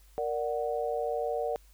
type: chord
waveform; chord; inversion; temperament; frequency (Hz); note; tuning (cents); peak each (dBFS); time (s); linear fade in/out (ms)
sine; Bb augmented; none; equal; 466.2 / 587.3 / 740; Bb4 / D5 / F#5; 0 / 0 / 0; -32 / -33 / -34; 0.18-1.56; 0
effects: added 50 Hz sine -55 dBFS peak until 1.73 s + white hiss -64 dBFS RMS until 1.73 s